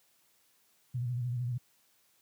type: tone with vibrato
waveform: sine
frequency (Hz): 122.4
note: B2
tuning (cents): -15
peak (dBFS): -30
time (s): 0.94-1.58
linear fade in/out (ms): 10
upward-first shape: square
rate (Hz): 13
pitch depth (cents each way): 53
effects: white hiss -69 dBFS RMS until 2.21 s + high-pass 80 Hz 12 dB/octave